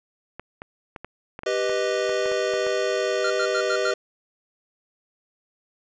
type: clicks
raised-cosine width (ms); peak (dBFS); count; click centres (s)
0.5; -20; 12; 0.396 / 0.619 / 0.962 / 1.046 / 1.391 / 1.434 / 1.696 / 2.094 / 2.259 / 2.317 / 2.537 / 2.667
type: chord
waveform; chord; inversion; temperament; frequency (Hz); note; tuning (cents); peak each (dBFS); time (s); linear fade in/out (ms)
square; G augmented; none; equal; 392 / 493.9 / 622.3; G4 / B4 / D#5; 0 / 0 / 0; -27; 1.46-3.94; 5
type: tone bursts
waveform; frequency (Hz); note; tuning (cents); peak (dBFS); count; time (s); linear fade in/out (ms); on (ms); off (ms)
square; 1396.9; F6; 0; -25; 5; 3.24-3.912; 5; 64; 88
effects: resampled to 16000 Hz + 9-bit